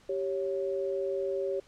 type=tone pair together; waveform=sine; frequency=389.9 / 553.7 Hz; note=G4 / C#5; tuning=-9 / -2 cents; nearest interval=tritone; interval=607 cents; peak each=-31 / -32 dBFS; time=0.09-1.6 s; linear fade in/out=5 ms; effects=pink hiss -60 dBFS RMS until 1.67 s + low-pass 7000 Hz 12 dB/octave